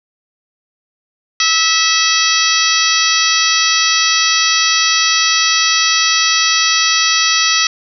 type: harmonic tone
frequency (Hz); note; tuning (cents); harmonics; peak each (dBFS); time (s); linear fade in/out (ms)
650; E5; -24; 2 / 3 / 4 / 5 / 6 / 7 / 8 / 9; -19 / -19 / -19 / -19 / -19 / -19 / -19 / -19; 1.4-7.67; 2
effects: none